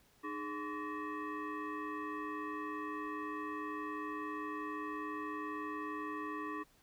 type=tone with frequency modulation; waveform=sine; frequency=417.6 Hz; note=G#4; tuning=10 cents sharp; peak=-38 dBFS; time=0.23-6.64 s; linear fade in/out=20 ms; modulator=723 Hz; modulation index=1.8; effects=pink hiss -68 dBFS RMS until 6.82 s